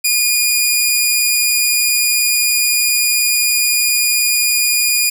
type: tone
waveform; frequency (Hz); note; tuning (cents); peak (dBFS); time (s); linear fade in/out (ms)
10% pulse; 2441; D#7; -34; -3; 0.04-5.1; 10
effects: none